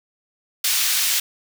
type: high-pass noise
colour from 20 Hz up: pink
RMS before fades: -20 dBFS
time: 0.64-1.2 s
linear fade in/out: 5 ms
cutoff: 2900 Hz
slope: 12 dB/octave
effects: none